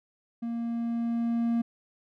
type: tone with level ramp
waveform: triangle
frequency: 233.1 Hz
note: A#3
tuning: in tune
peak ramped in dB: -28 to -21 dBFS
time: 0.42-1.62 s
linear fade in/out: 10 ms
effects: none